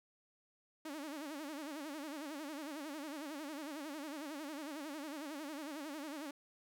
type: tone with vibrato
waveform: sawtooth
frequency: 296.4 Hz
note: D4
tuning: 16 cents sharp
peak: -39 dBFS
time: 0.85-6.31 s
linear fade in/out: 5 ms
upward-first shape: sine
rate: 11 Hz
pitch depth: 140 cents each way
effects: none